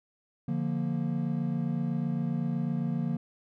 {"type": "chord", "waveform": "triangle", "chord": "Bb major", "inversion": "first", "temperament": "equal", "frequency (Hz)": [146.83, 174.61, 233.1], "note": ["D3", "F3", "Bb3"], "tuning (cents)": [0, 0, 0], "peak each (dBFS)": -30, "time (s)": [0.48, 3.17], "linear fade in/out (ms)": 5, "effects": []}